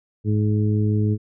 harmonic tone, 105.9 Hz, G#2, 34 cents sharp, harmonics 1 / 2 / 3 / 4, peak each -18 / -24 / -28 / -30 dBFS, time 0.24-1.18 s, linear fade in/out 50 ms, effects none

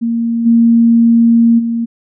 sine tone with level steps, 231.8 Hz, A#3, 10 cents flat, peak -12 / -5 / -13 dBFS, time 0.01-1.86 s, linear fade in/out 20 ms, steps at 0.45 / 1.58 s, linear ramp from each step 20 ms, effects none

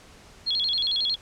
sine tone with vibrato, 3767 Hz, A#7, 17 cents sharp, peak -22 dBFS, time 0.46-1.16 s, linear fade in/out 20 ms, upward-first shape square, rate 11 Hz, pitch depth 200 cents each way, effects pink hiss -50 dBFS RMS until 1.21 s + low-pass 8000 Hz 12 dB/octave

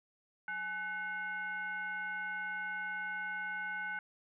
sine tone with frequency modulation, 1500 Hz, F#6, 23 cents sharp, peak -36 dBFS, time 0.48-3.99 s, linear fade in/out 2 ms, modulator 658 Hz, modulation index 0.74, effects none

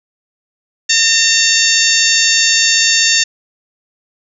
harmonic tone with a mistuned harmonic, 908 Hz, A#5, 46 cents flat, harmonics 2 / 3 / 4 / 5 / 6 / 7 / 8, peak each -17 / -17 / -17 / -17 / -17 / -17 / -17 dBFS, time 0.89-3.24 s, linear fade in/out 10 ms, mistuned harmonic 8, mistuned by -30 cents, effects none

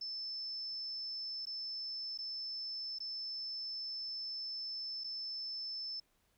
sine tone with dropouts, 5274 Hz, E8, in tune, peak -39 dBFS, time 0.01-6 s, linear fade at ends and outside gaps 5 ms, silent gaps 1.455-1.468 / 2.177-2.186 / 2.987-3.002 / 5.038-5.042 s, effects pink hiss -75 dBFS RMS until 6.37 s

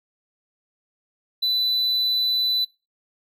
triangle tone, 3991 Hz, B7, 17 cents sharp, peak -18 dBFS, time 1.42-2.65 s, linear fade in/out 10 ms, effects noise-tail reverb RT60 0.3 s tail -22 dB re dry

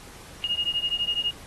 sine beating tone pair, 2851 / 2863 Hz, F7 / F7, +35 / +42 cents, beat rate 12 Hz, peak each -27 dBFS, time 0.44-1.31 s, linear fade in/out 0 ms, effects pink hiss -46 dBFS RMS until 1.46 s + AAC 32 kbps

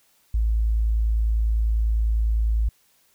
sine tone, 55 Hz, A1, in tune, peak -18 dBFS, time 0.34-2.69 s, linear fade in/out 5 ms, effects white hiss -62 dBFS RMS until 3.14 s

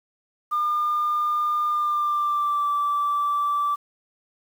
sine tone with pitch glide, 1206 to 1163.6 Hz, D6 to D6, +46 to -16 cents, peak -19 dBFS, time 0.51-3.76 s, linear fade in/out 20 ms, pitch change -62 cents, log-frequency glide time 1.69-2.69 s, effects tanh soft clip ceiling -17 dBFS + 8-bit

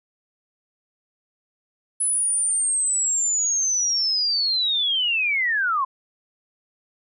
sine linear sweep, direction down, 10180 to 1020 Hz, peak -19 dBFS, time 2-5.85 s, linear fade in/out 10 ms, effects none

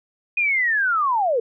sine linear sweep, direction down, 2489 to 440 Hz, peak -17 dBFS, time 0.37-1.4 s, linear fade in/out 5 ms, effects none

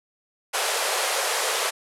pink band-pass noise, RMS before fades -25 dBFS, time 0.53-1.71 s, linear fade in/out 20 ms, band 440 to 12000 Hz, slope 48 dB/octave, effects none

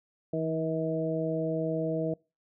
harmonic tone with a mistuned harmonic, 160 Hz, D#3, 49 cents sharp, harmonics 1 / 2 / 3 / 4, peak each -33 / -33 / -33 / -33 dBFS, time 0.33-2.14 s, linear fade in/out 5 ms, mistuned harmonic 1, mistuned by +24 cents, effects noise-tail reverb RT60 0.3 s tail -25 dB re dry

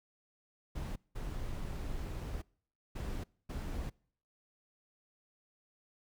brown noise bursts at uneven times, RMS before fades -39 dBFS, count 4, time 0.75-0.96 / 1.15-2.42 / 2.95-3.24 / 3.49-3.9 s, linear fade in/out 10 ms, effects noise-tail reverb RT60 0.6 s tail -26 dB re dry

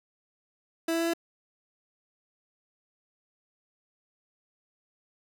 30% pulse tone with pitch steps, 329.3 / 331.6 / 333.9 / 336.2 Hz, E4 / E4 / E4 / E4, -2 / +10 / +22 / +34 cents, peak -23 dBFS, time 0.88-1.136 s, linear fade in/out 5 ms, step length 64 ms, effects none

